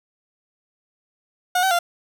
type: tone with pitch steps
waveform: 30% pulse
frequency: 725 / 763 / 694 Hz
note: F#5 / G5 / F5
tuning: -35 / -47 / -11 cents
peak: -14 dBFS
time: 1.55-1.79 s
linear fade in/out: 5 ms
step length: 80 ms
effects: none